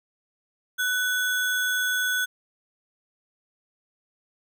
sine tone with sample-and-hold, 1492 Hz, F#6, 14 cents sharp, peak -22 dBFS, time 0.78-2.26 s, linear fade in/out 20 ms, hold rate 4900 Hz, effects none

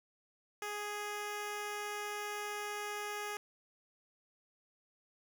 10% pulse tone, 415.3 Hz, G#4, in tune, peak -30 dBFS, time 0.62-3.37 s, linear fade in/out 2 ms, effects none

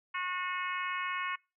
harmonic tone, 363.5 Hz, F#4, 31 cents flat, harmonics 3 / 4 / 5 / 6 / 7 / 8, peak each -36 / -41 / -40 / -39 / -42 / -47 dBFS, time 0.14-1.36 s, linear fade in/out 10 ms, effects noise-tail reverb RT60 0.3 s tail -26 dB re dry

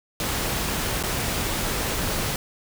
pink noise with dropouts, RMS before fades -26 dBFS, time 0.2-2.36 s, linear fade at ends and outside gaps 1 ms, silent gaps 1.028-1.036 s, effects none

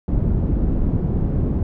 pink low-pass noise, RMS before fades -19 dBFS, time 0.08-1.63 s, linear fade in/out 2 ms, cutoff 250 Hz, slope 12 dB/octave, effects none

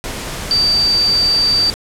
sine tone in noise, 4644 Hz, D8, 20 cents flat, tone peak -11 dBFS, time 0.51-1.7 s, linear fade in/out 0 ms, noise pink, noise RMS -25 dBFS, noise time 0.04-1.74 s, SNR +11 dB, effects low-pass 11000 Hz 12 dB/octave

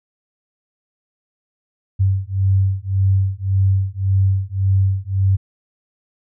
sine beating tone pair, 95.6 / 97.4 Hz, G2 / G2, -43 / -11 cents, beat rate 1.8 Hz, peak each -17 dBFS, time 1.99-5.37 s, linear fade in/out 20 ms, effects none

